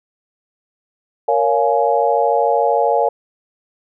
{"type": "chord", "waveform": "sine", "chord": "Bb minor seventh", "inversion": "none", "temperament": "just", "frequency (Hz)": [466.2, 559.4, 699.2, 839.1], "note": ["Bb4", "Db5", "F5", "Ab5"], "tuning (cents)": [0, 16, 2, 18], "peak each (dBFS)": -18, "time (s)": [1.28, 3.09], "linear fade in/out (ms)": 5, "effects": []}